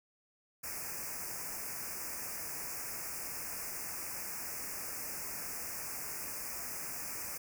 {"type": "band-stop noise", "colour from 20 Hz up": "white", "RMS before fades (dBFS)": -41, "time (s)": [0.63, 7.38], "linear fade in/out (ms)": 10, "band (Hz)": [2600, 4900], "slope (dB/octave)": 96, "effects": []}